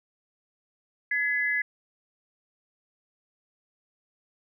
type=tone pair together; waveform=sine; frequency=1691.5 / 2026 Hz; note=G#6 / B6; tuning=+31 / +44 cents; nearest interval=minor third; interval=313 cents; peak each=-27 / -26 dBFS; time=1.11-1.62 s; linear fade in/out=5 ms; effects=none